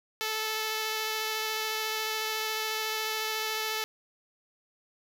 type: tone with vibrato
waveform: 5% pulse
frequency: 436.8 Hz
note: A4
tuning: 13 cents flat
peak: -18 dBFS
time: 0.21-3.84 s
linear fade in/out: 0 ms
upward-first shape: sine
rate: 14 Hz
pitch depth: 10 cents each way
effects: none